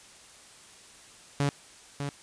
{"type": "tone with echo", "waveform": "sawtooth", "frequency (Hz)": 142, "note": "C#3", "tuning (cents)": 42, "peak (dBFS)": -20, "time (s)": [1.4, 1.49], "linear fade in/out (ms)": 0, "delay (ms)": 600, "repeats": 1, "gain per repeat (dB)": -7, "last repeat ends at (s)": 2.09, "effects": ["white hiss -52 dBFS RMS until 2.22 s", "resampled to 22050 Hz"]}